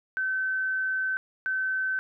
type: tone pair in turn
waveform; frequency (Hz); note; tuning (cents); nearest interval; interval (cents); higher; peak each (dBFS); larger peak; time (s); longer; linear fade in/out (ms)
sine; 1532 / 1532; G6 / G6; -40 / -40; unison; 0; neither; -25; neither; 0.17-1.17 / 1.46-1.99; first; 0
effects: none

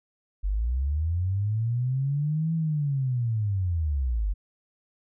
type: linear two-way sweep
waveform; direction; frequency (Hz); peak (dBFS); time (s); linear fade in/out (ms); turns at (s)
sine; up then down; 45.42 to 164.81 to 45.42; -23; 0.43-4.34; 20; 2.54
effects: none

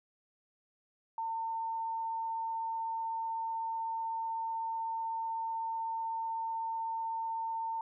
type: tone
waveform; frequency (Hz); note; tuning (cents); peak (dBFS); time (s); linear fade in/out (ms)
sine; 904; A5; +47; -33; 1.18-7.81; 2
effects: none

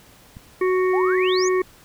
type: click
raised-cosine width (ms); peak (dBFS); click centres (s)
5; -26; 0.369
type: harmonic tone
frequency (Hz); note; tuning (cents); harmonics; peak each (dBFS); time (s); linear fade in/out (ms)
370; F#4; 0; 1 / 3 / 5 / 6; -17 / -27 / -31 / -33; 0.61-1.62; 5
type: exponential sweep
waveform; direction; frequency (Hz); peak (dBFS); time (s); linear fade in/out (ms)
sine; up; 698.5 to 7040; -25; 0.93-1.49; 10
effects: pink hiss -50 dBFS RMS until 1.84 s

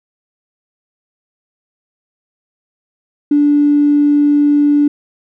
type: tone with tanh clipping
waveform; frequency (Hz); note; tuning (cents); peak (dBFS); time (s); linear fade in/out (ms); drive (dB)
triangle; 291.4; D4; -13; -7; 3.31-4.88; 5; 2
effects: none

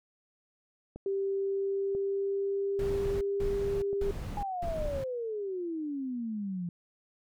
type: click train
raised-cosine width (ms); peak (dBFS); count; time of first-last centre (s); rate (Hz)
2; -29; 4; 0.96-3.93; 1.01
type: tone with pitch glide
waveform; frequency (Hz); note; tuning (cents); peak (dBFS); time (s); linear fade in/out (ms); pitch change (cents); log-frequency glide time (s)
sine; 392 to 398.9; G4 to G4; 0 to +30; -28; 1.06-4.11; 2; +30; 1.35-3.37
type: noise bursts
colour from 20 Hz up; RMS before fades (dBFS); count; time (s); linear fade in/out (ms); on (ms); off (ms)
brown; -36; 4; 2.79-5.04; 2; 420; 190
type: exponential sweep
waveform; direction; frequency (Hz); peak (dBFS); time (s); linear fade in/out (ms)
sine; down; 830.6 to 169.7; -32; 4.37-6.69; 2
effects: none

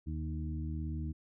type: harmonic tone with a mistuned harmonic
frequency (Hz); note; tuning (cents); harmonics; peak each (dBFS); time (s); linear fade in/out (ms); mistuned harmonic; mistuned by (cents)
78.1; D#2; +7; 1 / 2 / 3 / 4; -36 / -41 / -45 / -45; 0.06-1.13; 20; 2; -16
effects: none

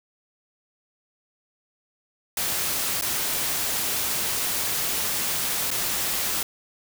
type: noise with dropouts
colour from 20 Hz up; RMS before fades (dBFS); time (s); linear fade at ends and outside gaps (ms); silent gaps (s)
white; -26; 2.37-6.43; 2; 3.012-3.021 / 5.705-5.713
effects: none

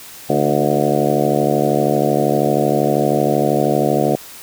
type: harmonic tone with a mistuned harmonic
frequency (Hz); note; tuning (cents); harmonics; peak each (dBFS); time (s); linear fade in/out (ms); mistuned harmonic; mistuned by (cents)
72.8; D2; -15; 2 / 3 / 4 / 5 / 6 / 7 / 8 / 9 / 10; -22 / -22 / -22 / -22 / -22 / -22 / -22 / -22 / -22; 0.29-4.16; 10; 4; +44
effects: white hiss -37 dBFS RMS until 4.42 s

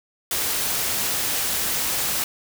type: noise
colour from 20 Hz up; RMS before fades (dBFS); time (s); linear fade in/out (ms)
white; -24; 0.31-2.24; 2
effects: none

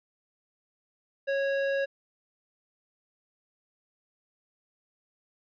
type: tone with band-pass filter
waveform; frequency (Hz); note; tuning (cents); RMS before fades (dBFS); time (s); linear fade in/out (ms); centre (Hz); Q
square; 551; C#5; -11; -28; 1.27-1.86; 20; 1100; 0.86
effects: resampled to 11025 Hz

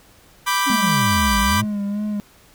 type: chord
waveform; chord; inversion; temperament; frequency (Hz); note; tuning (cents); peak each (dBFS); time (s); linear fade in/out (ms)
sawtooth; G major; first; equal; 987.8 / 1174.7 / 1568; B5 / D6 / G6; 0 / 0 / 0; -17 / -18 / -21; 0.46-1.62; 20
type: exponential two-way sweep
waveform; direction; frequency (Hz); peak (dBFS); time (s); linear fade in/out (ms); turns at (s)
triangle; down then up; 290.7 to 50.5 to 122.6; -19; 0.66-1.65; 20; 1.39
type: tone with vibrato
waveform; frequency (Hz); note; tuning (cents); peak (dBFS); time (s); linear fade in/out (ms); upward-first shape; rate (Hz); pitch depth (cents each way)
triangle; 206; G#3; -14; -19; 0.7-2.2; 0; sine; 2.4; 44
effects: pink hiss -51 dBFS RMS until 2.54 s

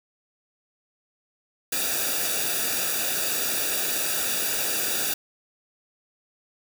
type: noise with comb filter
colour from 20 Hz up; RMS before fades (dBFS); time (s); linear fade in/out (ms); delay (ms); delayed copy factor
white; -26; 1.72-5.14; 5; 0.95; -0.75
effects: none

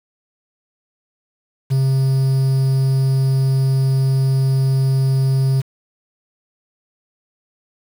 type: tone with quantisation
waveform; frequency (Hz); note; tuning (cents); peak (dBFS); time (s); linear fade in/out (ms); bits
triangle; 133.6; C3; +36; -11; 1.7-5.62; 20; 6
effects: none

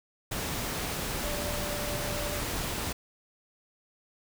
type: tone in noise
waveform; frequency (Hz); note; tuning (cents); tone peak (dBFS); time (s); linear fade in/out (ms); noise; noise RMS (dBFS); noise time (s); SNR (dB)
sine; 587.3; D5; 0; -37; 1.23-2.4; 10; pink; -33; 0.31-2.93; -7
effects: none

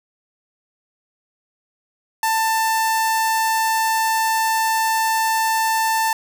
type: tone with notch filter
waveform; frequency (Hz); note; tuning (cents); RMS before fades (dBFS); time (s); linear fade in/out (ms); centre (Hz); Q
sawtooth; 890; A5; +20; -19; 2.23-6.13; 2; 3200; 1.9
effects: none

